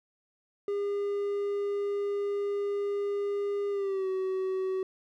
triangle tone with pitch glide, 404.9 to 377.8 Hz, G#4 to F#4, -44 to +36 cents, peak -26 dBFS, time 0.68-4.83 s, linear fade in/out 2 ms, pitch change -120 cents, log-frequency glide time 3.7-4.08 s, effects none

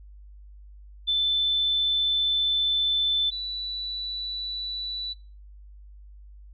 sine tone pair in turn, 3525 / 3957 Hz, A7 / B7, +2 / +3 cents, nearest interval major second, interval 201 cents, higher second, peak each -20 / -29 dBFS, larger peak first, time 1.07-3.31 / 3.31-5.14 s, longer first, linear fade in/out 20 ms, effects noise-tail reverb RT60 0.3 s tail -18 dB re dry + added 50 Hz sine -44 dBFS peak until 6.53 s

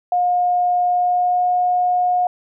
sine tone with pitch glide, 715 to 720 Hz, F5 to F#5, +41 to -47 cents, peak -14 dBFS, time 0.12-2.27 s, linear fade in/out 2 ms, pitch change +12 cents, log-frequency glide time 0.85-1.42 s, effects none

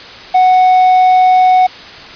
triangle tone, 740 Hz, F#5, in tune, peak -3 dBFS, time 0.34-1.67 s, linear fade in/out 10 ms, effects white hiss -31 dBFS RMS until 2.15 s + resampled to 11025 Hz

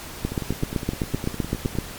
two click trains, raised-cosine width 3 ms, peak -16 / -9 dBFS, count 15 / 13, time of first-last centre 0.32-1.753 / 0.25-1.786 s, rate 9.77 / 7.81 Hz, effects pink hiss -37 dBFS RMS until 1.98 s + MP3 96 kbps

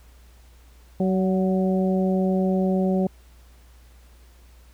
harmonic tone with a mistuned harmonic, 188.4 Hz, F#3, 32 cents sharp, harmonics 1 / 2 / 3 / 4, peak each -20 / -26 / -28 / -33 dBFS, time 1-3.07 s, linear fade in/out 2 ms, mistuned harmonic 4, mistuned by -29 cents, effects added 60 Hz sine -48 dBFS peak until 4.73 s + pink hiss -58 dBFS RMS until 4.73 s

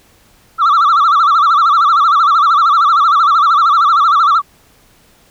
sine tone with vibrato, 1244.5 Hz, D#6, in tune, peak -4 dBFS, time 0.58-4.42 s, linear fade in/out 50 ms, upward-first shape sine, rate 13 Hz, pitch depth 170 cents each way, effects tanh soft clip ceiling -6 dBFS + pink hiss -49 dBFS RMS until 5.3 s

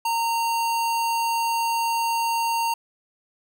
square tone, 922 Hz, A#5, 19 cents flat, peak -22 dBFS, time 0.05-2.74 s, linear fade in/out 5 ms, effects none

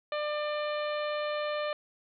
harmonic tone, 597 Hz, D5, 28 cents sharp, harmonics 1 / 2 / 3 / 4 / 5 / 6 / 7, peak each -31 / -37 / -41 / -43 / -45 / -47 / -48 dBFS, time 0.12-1.73 s, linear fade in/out 2 ms, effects none

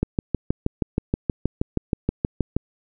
click train, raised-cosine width 3 ms, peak -7 dBFS, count 17, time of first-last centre 0.03-2.566 s, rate 6.31 Hz, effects none

